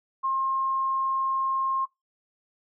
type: tone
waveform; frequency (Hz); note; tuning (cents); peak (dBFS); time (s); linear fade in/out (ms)
sine; 1067; C6; +34; -23; 0.23-1.86; 20
effects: noise-tail reverb RT60 0.2 s tail -21 dB re dry